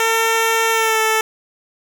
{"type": "tone with pitch glide", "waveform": "10% pulse", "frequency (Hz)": [451.8, 440], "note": ["A4", "A4"], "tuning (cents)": [46, 0], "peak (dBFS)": -6, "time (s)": [0, 1.21], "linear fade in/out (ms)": 2, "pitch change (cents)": -46, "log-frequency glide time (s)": [0.72, 1], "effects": []}